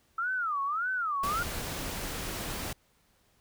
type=tone with vibrato; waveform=sine; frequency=1297 Hz; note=E6; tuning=28 cents flat; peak=-28 dBFS; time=0.18-1.43 s; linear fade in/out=5 ms; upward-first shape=sine; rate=1.7 Hz; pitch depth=280 cents each way
type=noise; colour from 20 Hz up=pink; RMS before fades=-36 dBFS; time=1.23-2.73 s; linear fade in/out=5 ms
effects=pink hiss -68 dBFS RMS until 3.4 s